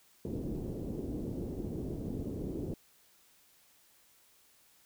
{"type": "low-pass noise", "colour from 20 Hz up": "white", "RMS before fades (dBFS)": -38, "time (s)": [0.25, 2.74], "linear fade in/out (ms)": 2, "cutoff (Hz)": 380, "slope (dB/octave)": 24, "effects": ["white hiss -65 dBFS RMS until 4.85 s"]}